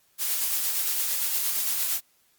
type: noise with tremolo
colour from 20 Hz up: blue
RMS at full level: -25 dBFS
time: 0.18-2.01 s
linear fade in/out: 50 ms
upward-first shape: sine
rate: 8.7 Hz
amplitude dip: 30%
effects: white hiss -65 dBFS RMS until 2.38 s + Opus 48 kbps